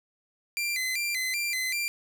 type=tone with vibrato; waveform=sawtooth; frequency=2200 Hz; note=C#7; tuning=14 cents flat; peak=-24 dBFS; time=0.57-1.88 s; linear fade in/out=0 ms; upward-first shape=square; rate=2.6 Hz; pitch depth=130 cents each way; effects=none